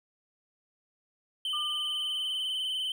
triangle tone with vibrato, 3053 Hz, G7, 46 cents flat, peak -28 dBFS, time 1.45-2.92 s, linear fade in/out 2 ms, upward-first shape sine, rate 20 Hz, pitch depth 47 cents each way
sine tone with exponential decay, 1200 Hz, D6, 37 cents sharp, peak -34 dBFS, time 1.53-2.68 s, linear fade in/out 5 ms, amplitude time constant 250 ms
effects none

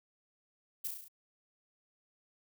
violet noise with echo, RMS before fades -36 dBFS, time 0.84-0.88 s, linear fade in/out 10 ms, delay 34 ms, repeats 6, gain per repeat -3 dB, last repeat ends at 1.084 s, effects none

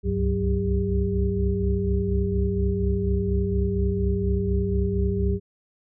sine tone cluster, 65.9 / 70.1 / 99.3 / 186.2 / 400.3 Hz, C2 / C#2 / G2 / F#3 / G4, +13 / +20 / +23 / +11 / +36 cents, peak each -27 dBFS, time 0.03-5.4 s, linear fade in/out 50 ms, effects none

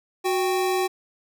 square tone pair together, 368.8 / 784.6 Hz, F#4 / G5, -6 / +1 cents, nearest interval octave + minor second, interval 1307 cents, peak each -23 / -27 dBFS, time 0.24-0.88 s, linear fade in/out 20 ms, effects none

